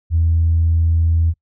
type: tone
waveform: sine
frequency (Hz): 82.41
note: E2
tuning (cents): 0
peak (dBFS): -11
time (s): 0.1-1.34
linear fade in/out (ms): 50
effects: noise-tail reverb RT60 0.1 s tail -25 dB re dry + tanh soft clip ceiling -7 dBFS